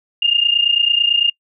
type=tone pair together; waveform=sine; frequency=2805 / 2834 Hz; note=F7 / F7; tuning=+7 / +25 cents; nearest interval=unison; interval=18 cents; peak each=-15 dBFS; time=0.22-1.3 s; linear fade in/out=5 ms; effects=noise-tail reverb RT60 0.1 s tail -26 dB re dry